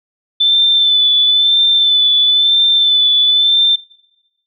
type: tone with vibrato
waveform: sine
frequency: 3520 Hz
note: A7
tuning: in tune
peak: -8 dBFS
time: 0.4-3.76 s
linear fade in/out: 10 ms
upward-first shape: sine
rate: 1 Hz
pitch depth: 28 cents each way
effects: noise-tail reverb RT60 1.0 s tail -22 dB re dry